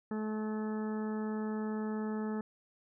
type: harmonic tone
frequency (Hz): 215.7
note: A3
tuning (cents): -34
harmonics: 1 / 2 / 3 / 4 / 5 / 6 / 7 / 8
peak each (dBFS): -34 / -40 / -52 / -47 / -55 / -50 / -59 / -53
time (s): 0.11-2.41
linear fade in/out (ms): 2
effects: none